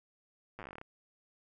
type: slowing click train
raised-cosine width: 0.5 ms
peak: -30 dBFS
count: 14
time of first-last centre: 0.59-0.814 s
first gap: 8 ms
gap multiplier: 1.12
effects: none